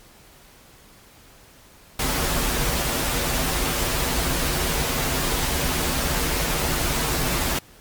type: noise with comb filter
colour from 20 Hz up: pink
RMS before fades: -23 dBFS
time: 1.99-7.59 s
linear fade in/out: 5 ms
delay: 9.7 ms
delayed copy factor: -0.6
effects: pink hiss -50 dBFS RMS until 7.8 s + MP3 96 kbps